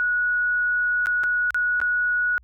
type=tone with dropouts; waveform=sine; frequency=1462 Hz; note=F#6; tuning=21 cents flat; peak=-19 dBFS; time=0-2.38 s; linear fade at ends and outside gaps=0 ms; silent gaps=1.059-1.069 / 1.235-1.239 / 1.506-1.545 / 1.802-1.815 s; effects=added 60 Hz sine -50 dBFS peak until 2.43 s